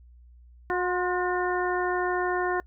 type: harmonic tone with a mistuned harmonic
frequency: 361.3 Hz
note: F#4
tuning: 41 cents flat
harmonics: 1 / 2 / 3 / 4 / 5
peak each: -27 / -30 / -32 / -33 / -34 dBFS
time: 0.7-2.6 s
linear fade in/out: 0 ms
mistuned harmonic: 3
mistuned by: -44 cents
effects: noise-tail reverb RT60 0.1 s tail -26 dB re dry + added 60 Hz sine -49 dBFS peak until 2.66 s